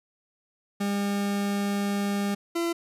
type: tone pair in turn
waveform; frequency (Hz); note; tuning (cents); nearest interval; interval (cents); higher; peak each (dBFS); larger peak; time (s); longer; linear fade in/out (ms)
40% pulse; 201.4 / 338.7; G3 / E4; +47 / +47; major sixth; 900; second; -24; neither; 0.8-2.35 / 2.55-2.73; first; 10
effects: resampled to 32000 Hz